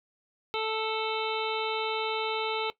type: harmonic tone with a mistuned harmonic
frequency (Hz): 440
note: A4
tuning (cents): 0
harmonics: 1 / 2 / 3 / 5 / 6 / 7 / 8 / 9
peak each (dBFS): -31 / -34 / -36 / -38 / -39 / -39 / -40 / -41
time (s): 0.54-2.7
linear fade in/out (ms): 0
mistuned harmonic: 8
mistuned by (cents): +60
effects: noise-tail reverb RT60 0.1 s tail -17 dB re dry